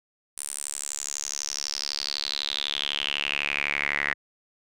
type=tone with band-pass filter sweep; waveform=sawtooth; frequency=72 Hz; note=D2; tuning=34 cents flat; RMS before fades=-30 dBFS; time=0.37-4.14 s; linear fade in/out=10 ms; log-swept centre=9500 to 1900 Hz; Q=6.6; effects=none